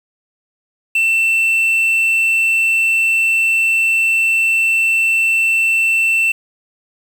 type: tone with quantisation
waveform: triangle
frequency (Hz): 2680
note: E7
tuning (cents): +28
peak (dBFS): -10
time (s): 0.95-6.32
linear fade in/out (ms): 5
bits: 6
effects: none